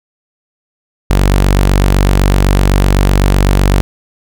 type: tone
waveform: sawtooth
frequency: 47.91 Hz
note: G1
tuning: 39 cents flat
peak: -3 dBFS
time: 1.1-3.81 s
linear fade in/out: 0 ms
effects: none